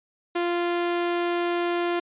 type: tone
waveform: sawtooth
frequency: 347.4 Hz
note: F4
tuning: 9 cents flat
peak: -19 dBFS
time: 0.35-2 s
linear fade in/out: 10 ms
effects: resampled to 8000 Hz